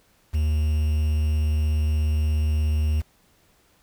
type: tone with quantisation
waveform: triangle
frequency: 76.4 Hz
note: D#2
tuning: 31 cents flat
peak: -17 dBFS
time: 0.33-3.02 s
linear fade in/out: 20 ms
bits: 7
effects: pink hiss -61 dBFS RMS until 3.82 s